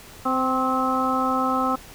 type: harmonic tone with a mistuned harmonic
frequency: 259.3 Hz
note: C4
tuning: 15 cents flat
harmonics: 1 / 2 / 3 / 4 / 5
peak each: -25 / -29 / -27 / -27 / -24 dBFS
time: 0.25-1.76 s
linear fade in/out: 10 ms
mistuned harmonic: 4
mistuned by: +35 cents
effects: pink hiss -44 dBFS RMS until 1.94 s